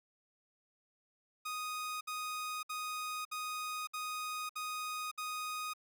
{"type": "tone bursts", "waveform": "sawtooth", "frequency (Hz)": 1244.5, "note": "D#6", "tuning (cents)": 0, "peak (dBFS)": -34, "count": 7, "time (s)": [1.45, 5.736], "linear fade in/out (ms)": 10, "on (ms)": 560, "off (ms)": 61, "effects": []}